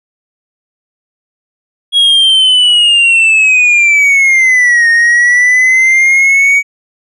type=linear two-way sweep; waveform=triangle; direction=down then up; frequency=3322 to 1845 to 2260 Hz; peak=-3 dBFS; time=1.92-6.63 s; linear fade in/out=50 ms; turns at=4.89 s; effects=resampled to 24000 Hz